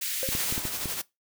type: high-pass noise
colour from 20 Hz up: white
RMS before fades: -31 dBFS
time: 0.01-0.57 s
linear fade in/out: 10 ms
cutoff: 1700 Hz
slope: 24 dB/octave
type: tone with exponential decay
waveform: triangle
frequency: 529 Hz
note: C5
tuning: 19 cents sharp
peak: -24 dBFS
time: 0.23-0.35 s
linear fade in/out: 0 ms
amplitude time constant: 24 ms
type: clicks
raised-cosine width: 3 ms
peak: -20 dBFS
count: 6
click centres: 0.289 / 0.351 / 0.525 / 0.579 / 0.653 / 0.857 s
type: noise with tremolo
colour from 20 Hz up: white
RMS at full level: -31 dBFS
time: 0.31-1.02 s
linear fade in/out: 10 ms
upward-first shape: sine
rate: 12 Hz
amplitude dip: 40%
effects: noise-tail reverb RT60 0.2 s tail -21 dB re dry